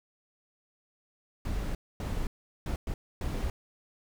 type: noise bursts at uneven times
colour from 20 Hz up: brown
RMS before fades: -32 dBFS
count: 5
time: 1.45-1.75 / 2-2.27 / 2.66-2.76 / 2.87-2.94 / 3.21-3.5 s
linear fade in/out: 2 ms
effects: none